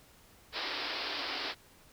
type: band-pass noise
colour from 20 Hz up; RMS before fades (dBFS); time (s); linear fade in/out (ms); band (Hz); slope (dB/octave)
white; -37; 0.52-1.55; 50; 260 to 5100; 96
effects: pink hiss -60 dBFS RMS until 1.92 s